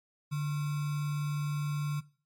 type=tone with sample-and-hold; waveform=sine; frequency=146.83 Hz; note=D3; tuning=in tune; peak=-29 dBFS; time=0.31-2.01 s; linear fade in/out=20 ms; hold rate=1225 Hz; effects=noise-tail reverb RT60 0.4 s tail -19 dB re dry + MP3 64 kbps